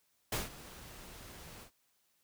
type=noise with ADSR envelope; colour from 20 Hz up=pink; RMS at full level=-33 dBFS; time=0.32-1.71 s; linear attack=6 ms; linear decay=160 ms; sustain=-18 dB; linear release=89 ms; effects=white hiss -75 dBFS RMS until 2.23 s